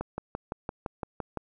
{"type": "click train", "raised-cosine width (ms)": 1, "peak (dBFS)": -18, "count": 9, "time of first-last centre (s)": [0.01, 1.373], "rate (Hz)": 5.87, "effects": []}